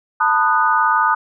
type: chord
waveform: sine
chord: B dominant seventh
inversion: third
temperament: just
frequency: 889 / 987.8 / 1234.7 / 1481.6 Hz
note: A5 / B5 / D#6 / F#6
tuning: +18 / 0 / -14 / +2 cents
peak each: -18 / -21 / -16 / -19 dBFS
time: 0.2-1.15 s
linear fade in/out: 10 ms
effects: none